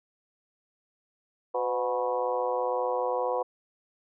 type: harmonic tone with a mistuned harmonic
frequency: 122 Hz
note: B2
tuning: 21 cents flat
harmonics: 3 / 4 / 5 / 6 / 7 / 8 / 9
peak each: -38 / -28 / -39 / -33 / -39 / -33 / -39 dBFS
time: 1.54-3.43 s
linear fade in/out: 10 ms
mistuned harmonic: 4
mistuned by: +53 cents
effects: none